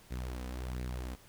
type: tone with flanger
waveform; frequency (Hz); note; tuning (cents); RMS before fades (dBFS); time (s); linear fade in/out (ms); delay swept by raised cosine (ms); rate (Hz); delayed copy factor
sawtooth; 62.4; B1; +19; -39; 0.1-1.16; 20; 0.45 to 4.05; 1.4; +0.55
effects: pink hiss -59 dBFS RMS until 1.28 s